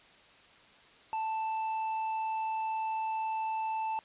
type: tone with hard clipping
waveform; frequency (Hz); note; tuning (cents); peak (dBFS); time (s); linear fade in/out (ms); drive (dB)
sine; 882; A5; +4; -32; 1.13-3.99; 0; 4
effects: white hiss -58 dBFS RMS until 4.04 s + resampled to 8000 Hz